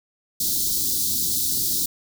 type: band-stop noise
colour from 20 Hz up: white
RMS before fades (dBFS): -23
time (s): 0.4-1.86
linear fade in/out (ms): 5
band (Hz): 360 to 3800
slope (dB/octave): 48
effects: none